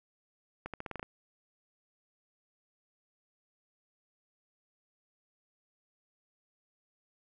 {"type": "accelerating click train", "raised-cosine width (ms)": 0.5, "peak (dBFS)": -24, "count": 8, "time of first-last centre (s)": [0.66, 1.029], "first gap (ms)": 77, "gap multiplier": 0.87, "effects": []}